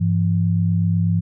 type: tone pair together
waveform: sine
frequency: 101.34 / 169.5 Hz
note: G#2 / E3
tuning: -42 / +49 cents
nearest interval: major sixth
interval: 891 cents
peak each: -18 dBFS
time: 0-1.21 s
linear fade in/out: 20 ms
effects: none